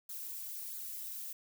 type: noise with flanger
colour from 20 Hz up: violet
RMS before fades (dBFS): -43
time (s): 0.09-1.33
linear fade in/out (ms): 5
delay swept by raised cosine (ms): 0.34 to 3.64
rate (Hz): 1.5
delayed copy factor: -0.55
effects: none